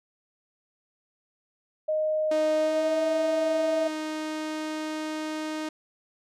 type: tone with pitch glide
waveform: sine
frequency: 620 to 643.3 Hz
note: D#5 to E5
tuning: -6 to -42 cents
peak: -23 dBFS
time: 1.88-3.88 s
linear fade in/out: 10 ms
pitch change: +64 cents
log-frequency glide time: 2.56-3.04 s
type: tone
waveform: sawtooth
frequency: 310.3 Hz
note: D#4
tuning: 5 cents flat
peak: -26 dBFS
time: 2.31-5.69 s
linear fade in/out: 5 ms
effects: low-pass 8000 Hz 12 dB/octave